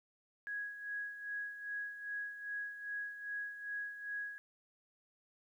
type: tone with tremolo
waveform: sine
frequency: 1661.2 Hz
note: G#6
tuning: in tune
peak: -37 dBFS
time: 0.47-4.38 s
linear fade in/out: 0 ms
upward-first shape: sine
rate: 2.5 Hz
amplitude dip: 65%
effects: 12-bit